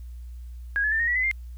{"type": "tone with pitch steps", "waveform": "sine", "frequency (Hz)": [1642, 1711.7, 1784.4, 1860.2, 1939.2, 2022, 2107], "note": ["G#6", "A6", "A6", "A#6", "B6", "B6", "C7"], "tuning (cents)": [-20, -48, 24, -4, -32, 40, 12], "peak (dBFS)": -21, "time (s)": [0.76, 1.313], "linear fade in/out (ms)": 0, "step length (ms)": 79, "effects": ["added 60 Hz sine -36 dBFS peak until 1.57 s", "white hiss -65 dBFS RMS until 1.57 s"]}